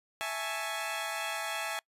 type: chord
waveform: 15% pulse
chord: A major seventh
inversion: second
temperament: equal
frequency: 659.3 / 830.6 / 880 / 1108.7 Hz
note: E5 / G#5 / A5 / C#6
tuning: 0 / 0 / 0 / 0 cents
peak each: -31 / -31 / -35 / -36 dBFS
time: 0.21-1.79 s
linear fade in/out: 0 ms
effects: noise-tail reverb RT60 0.1 s tail -25 dB re dry + resampled to 32000 Hz